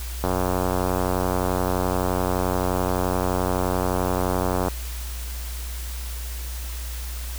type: click train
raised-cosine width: 1 ms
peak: -9 dBFS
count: 408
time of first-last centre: 0.24-4.683 s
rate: 91.6 Hz
effects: added 60 Hz sine -29 dBFS peak until 7.38 s + white hiss -38 dBFS RMS until 7.38 s